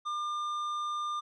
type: tone with tanh clipping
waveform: triangle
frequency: 1200 Hz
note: D6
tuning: 37 cents sharp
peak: -33 dBFS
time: 0.05-1.21 s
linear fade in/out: 20 ms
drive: 13 dB
effects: none